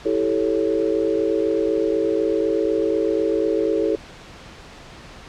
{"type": "chord", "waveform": "sine", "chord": "A dominant seventh", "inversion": "second", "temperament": "equal with one note detuned", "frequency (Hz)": [327.9, 392, 440, 554.4], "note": ["E4", "G4", "A4", "C#5"], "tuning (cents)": [-9, 0, 0, 0], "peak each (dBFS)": [-23, -24, -21, -26], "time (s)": [0.05, 3.96], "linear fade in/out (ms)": 10, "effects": ["pink hiss -41 dBFS RMS until 5.28 s", "low-pass 5000 Hz 12 dB/octave"]}